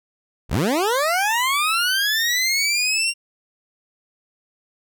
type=linear sweep; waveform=20% pulse; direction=up; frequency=30.87 to 2789 Hz; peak=-13 dBFS; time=0.49-3.14 s; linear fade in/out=50 ms; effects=none